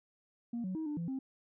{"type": "tone with pitch steps", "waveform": "sine", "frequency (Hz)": [235.7, 186, 317.6, 296.6, 169, 265.2], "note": ["A#3", "F#3", "D#4", "D4", "E3", "C4"], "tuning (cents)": [19, 9, 36, 17, 43, 23], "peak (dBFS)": -33, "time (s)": [0.53, 1.19], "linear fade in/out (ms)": 5, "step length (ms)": 110, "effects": ["tanh soft clip ceiling -32 dBFS"]}